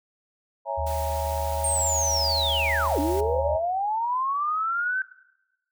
sine chord, A# half-diminished seventh, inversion first, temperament equal with one note detuned, 554.4 / 657.4 / 830.6 / 932.3 Hz, C#5 / E5 / G#5 / A#5, 0 / -5 / 0 / 0 cents, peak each -31 dBFS, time 0.65-3.61 s, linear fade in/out 50 ms
sine tone with pitch glide, 77 to 76.34 Hz, D#2 to D#2, -17 to -32 cents, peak -28 dBFS, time 0.77-3.57 s, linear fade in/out 20 ms, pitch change -15 cents, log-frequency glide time 1.06-2.8 s
white noise, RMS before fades -40 dBFS, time 0.86-3.21 s, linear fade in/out 10 ms
sine linear two-way sweep, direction down then up, 8800 to 277.2 to 1551 Hz, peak -23 dBFS, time 1.64-5.02 s, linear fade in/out 2 ms, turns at 2.99 s
effects noise-tail reverb RT60 0.9 s tail -18 dB re dry

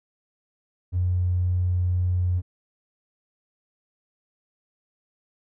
triangle tone, 89.8 Hz, F2, 49 cents sharp, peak -16 dBFS, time 0.92-2.42 s, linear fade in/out 50 ms, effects tanh soft clip ceiling -18 dBFS

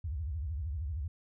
sine tone with vibrato, 75 Hz, D2, 37 cents sharp, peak -33 dBFS, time 0.04-1.08 s, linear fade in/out 5 ms, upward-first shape sine, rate 13 Hz, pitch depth 290 cents each way, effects none

